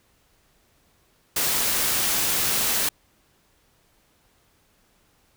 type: noise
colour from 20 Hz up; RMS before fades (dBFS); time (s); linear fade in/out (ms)
white; -23; 1.36-2.89; 5
effects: pink hiss -63 dBFS RMS until 5.36 s